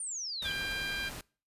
sine exponential sweep, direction down, 9397 to 3055 Hz, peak -35 dBFS, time 0-0.52 s, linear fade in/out 2 ms
pink noise, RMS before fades -43 dBFS, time 0.42-1.21 s, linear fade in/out 2 ms
harmonic tone, 796 Hz, G5, 26 cents sharp, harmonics 2 / 3 / 4 / 5 / 6, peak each -36 / -40 / -42 / -44 / -46 dBFS, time 0.44-1.1 s, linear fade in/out 20 ms
effects noise-tail reverb RT60 0.4 s tail -24 dB re dry + resampled to 32000 Hz

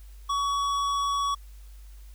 sine tone with hard clipping, 1127 Hz, C#6, 28 cents sharp, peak -26 dBFS, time 0.29-1.35 s, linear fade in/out 10 ms, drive 12 dB, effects added 50 Hz sine -43 dBFS peak until 2.14 s + white hiss -60 dBFS RMS until 2.14 s

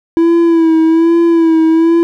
triangle tone with vibrato, 329.6 Hz, E4, in tune, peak -4 dBFS, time 0.17-2.03 s, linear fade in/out 0 ms, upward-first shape sine, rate 1.2 Hz, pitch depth 45 cents each way, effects none

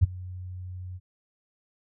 sine tone with ADSR envelope, 91.3 Hz, F#2, 23 cents flat, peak -12 dBFS, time 0.01-1 s, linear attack 24 ms, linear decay 19 ms, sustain -23 dB, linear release 42 ms, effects none

